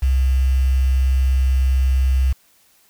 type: tone with quantisation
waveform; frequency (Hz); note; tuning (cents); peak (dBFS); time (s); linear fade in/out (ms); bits
sine; 65.41; C2; 0; -13; 0.02-2.33; 10; 6
effects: white hiss -56 dBFS RMS until 2.89 s